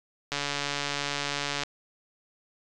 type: click train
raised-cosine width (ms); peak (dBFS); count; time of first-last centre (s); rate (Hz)
0.2; -12; 189; 0.32-1.635; 143
effects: resampled to 24000 Hz